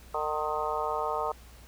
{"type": "harmonic tone with a mistuned harmonic", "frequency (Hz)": 152.2, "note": "D#3", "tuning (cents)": -38, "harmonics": [3, 4, 5, 6, 7, 8], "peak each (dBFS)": [-35, -35, -35, -35, -35, -35], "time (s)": [0.14, 1.32], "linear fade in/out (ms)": 5, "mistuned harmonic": 8, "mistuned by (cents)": 47, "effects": ["added 60 Hz sine -50 dBFS peak until 1.67 s", "pink hiss -55 dBFS RMS until 1.67 s"]}